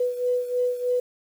sine beating tone pair, 493.9 / 497.1 Hz, B4 / B4, 0 / +11 cents, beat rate 3.2 Hz, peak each -23 / -28 dBFS, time 0-1 s, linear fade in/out 5 ms, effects 8-bit

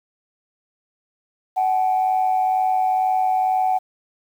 sine tone pair together, 749 / 851.1 Hz, F#5 / G#5, +21 / +42 cents, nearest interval major second, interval 221 cents, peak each -16 / -24 dBFS, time 1.56-3.79 s, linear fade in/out 20 ms, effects tanh soft clip ceiling -11 dBFS + 8-bit

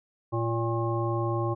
harmonic tone with a mistuned harmonic, 115.3 Hz, A#2, 19 cents flat, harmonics 1 / 3 / 5 / 7 / 9, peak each -28 / -30 / -35 / -36 / -34 dBFS, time 0.32-1.55 s, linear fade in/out 20 ms, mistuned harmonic 9, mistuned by +63 cents, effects none

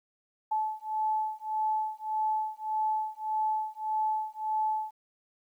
sine beating tone pair, 865 / 866.7 Hz, A5 / A5, -30 / -26 cents, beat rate 1.7 Hz, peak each -31 dBFS, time 0.51-4.91 s, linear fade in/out 10 ms, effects 11-bit

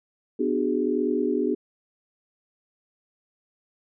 sine chord, G# half-diminished seventh, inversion first, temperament just, 249.2 / 299 / 373.8 / 415.3 Hz, B3 / D4 / F#4 / G#4, +16 / +31 / +18 / 0 cents, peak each -27 dBFS, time 0.39-1.55 s, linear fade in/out 10 ms, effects none

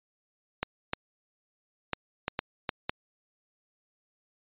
clicks, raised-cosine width 0.3 ms, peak -12 dBFS, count 7, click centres 0.63 / 0.934 / 1.933 / 2.281 / 2.391 / 2.692 / 2.895 s, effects resampled to 8000 Hz

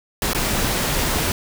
pink noise with dropouts, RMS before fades -21 dBFS, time 0.22-1.32 s, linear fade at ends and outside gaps 1 ms, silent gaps 0.333-0.348 s, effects none

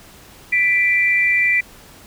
sine tone pair together, 1979 / 2353 Hz, B6 / D7, +3 / +3 cents, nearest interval minor third, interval 300 cents, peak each -16 dBFS, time 0.52-1.61 s, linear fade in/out 10 ms, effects pink hiss -44 dBFS RMS until 2.06 s

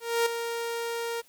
sawtooth tone with ADSR envelope, 465.8 Hz, A#4, 1 cent flat, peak -17 dBFS, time 0-1.22 s, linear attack 260 ms, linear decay 8 ms, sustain -9 dB, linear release 23 ms, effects white hiss -60 dBFS RMS until 1.28 s

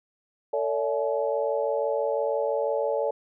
sine tone cluster, 447.6 / 570 / 656 / 851 Hz, A4 / C#5 / E5 / G#5, +30 / +48 / -9 / +42 cents, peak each -28 / -26 / -33 / -33 dBFS, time 0.53-3.11 s, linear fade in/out 5 ms, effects none

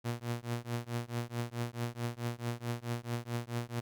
sawtooth tone with tremolo, 119 Hz, A#2, 36 cents sharp, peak -27 dBFS, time 0.04-3.81 s, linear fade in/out 20 ms, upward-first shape triangle, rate 4.6 Hz, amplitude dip 100%, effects none

